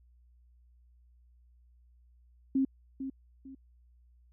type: tone with echo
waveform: sine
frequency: 267.7 Hz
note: C4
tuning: 40 cents sharp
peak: -24 dBFS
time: 2.55-2.65 s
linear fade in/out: 5 ms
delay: 450 ms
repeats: 2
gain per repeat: -10 dB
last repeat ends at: 3.55 s
effects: added 60 Hz sine -59 dBFS peak until 4.32 s